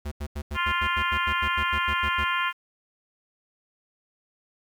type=tone bursts; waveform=square; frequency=73.3 Hz; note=D2; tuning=3 cents flat; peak=-30 dBFS; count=15; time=0.05-2.244 s; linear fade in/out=10 ms; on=66 ms; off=86 ms
type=harmonic tone; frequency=349.2 Hz; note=F4; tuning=in tune; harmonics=3 / 4 / 5 / 6 / 7 / 8 / 9; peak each=-27 / -29 / -31 / -33 / -34 / -35 / -36 dBFS; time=0.54-2.53 s; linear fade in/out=50 ms
effects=9-bit